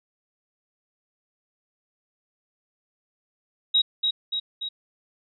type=tone with echo; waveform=sine; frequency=3815 Hz; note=A#7; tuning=39 cents sharp; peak=-16 dBFS; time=3.74-3.82 s; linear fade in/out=10 ms; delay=290 ms; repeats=3; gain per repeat=-4 dB; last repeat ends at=4.69 s; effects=none